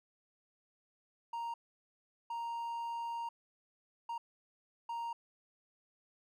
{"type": "tone bursts at uneven times", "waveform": "triangle", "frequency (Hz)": 932.3, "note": "A#5", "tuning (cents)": 0, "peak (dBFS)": -35, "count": 4, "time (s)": [[1.33, 1.54], [2.3, 3.29], [4.09, 4.18], [4.89, 5.13]], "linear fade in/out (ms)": 5, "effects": []}